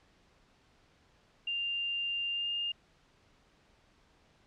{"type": "tone with pitch glide", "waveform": "sine", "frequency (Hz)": [2794, 2818], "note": ["F7", "F7"], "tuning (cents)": [0, 15], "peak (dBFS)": -31, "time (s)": [1.47, 2.72], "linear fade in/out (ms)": 5, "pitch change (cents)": 15, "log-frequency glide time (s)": [2.31, 2.5], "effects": ["pink hiss -66 dBFS RMS until 4.46 s", "low-pass 5000 Hz 12 dB/octave"]}